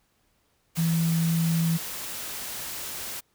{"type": "tone in noise", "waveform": "sine", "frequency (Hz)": 165.2, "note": "E3", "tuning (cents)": 4, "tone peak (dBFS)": -21, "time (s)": [0.77, 1.78], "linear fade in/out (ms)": 20, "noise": "white", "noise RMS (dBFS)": -35, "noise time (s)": [0.75, 3.21], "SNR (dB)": 11, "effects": ["pink hiss -69 dBFS RMS until 3.34 s"]}